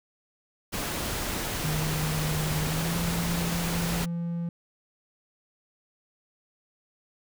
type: noise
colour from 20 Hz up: pink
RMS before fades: -31 dBFS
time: 0.72-4.06 s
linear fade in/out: 20 ms
type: tone with pitch glide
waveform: triangle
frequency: 154.4 to 170.33 Hz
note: D#3 to F3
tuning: -13 to -43 cents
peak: -26 dBFS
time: 1.64-4.49 s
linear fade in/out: 2 ms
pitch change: +170 cents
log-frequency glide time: 2.64-2.96 s
effects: none